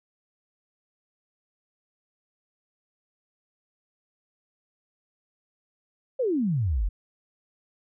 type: exponential sweep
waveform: sine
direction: down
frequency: 554.4 to 40.95 Hz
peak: -22 dBFS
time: 6.19-6.89 s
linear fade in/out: 10 ms
effects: none